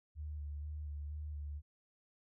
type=tone with vibrato; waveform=sine; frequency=74.3 Hz; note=D2; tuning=21 cents sharp; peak=-40 dBFS; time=0.15-1.62 s; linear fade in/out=50 ms; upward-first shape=square; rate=2.1 Hz; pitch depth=26 cents each way; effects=none